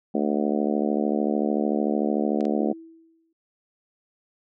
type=harmonic tone; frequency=73.42 Hz; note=D2; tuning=in tune; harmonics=3 / 4 / 5 / 6 / 7 / 8 / 9 / 10; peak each=-25 / -27 / -29 / -31 / -32 / -33 / -34 / -35 dBFS; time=0.14-2.73 s; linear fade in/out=10 ms
type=clicks; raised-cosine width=0.2 ms; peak=-25 dBFS; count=2; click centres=2.408 / 2.453 s
type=tone with exponential decay; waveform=sine; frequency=327.4 Hz; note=E4; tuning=12 cents flat; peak=-29 dBFS; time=2.59-3.33 s; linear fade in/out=5 ms; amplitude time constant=160 ms
effects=none